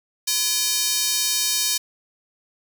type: tone with high-pass filter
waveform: square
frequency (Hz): 341.2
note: F4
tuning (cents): -40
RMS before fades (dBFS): -22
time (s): 0.27-1.78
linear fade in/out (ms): 10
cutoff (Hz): 4800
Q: 1.3
effects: none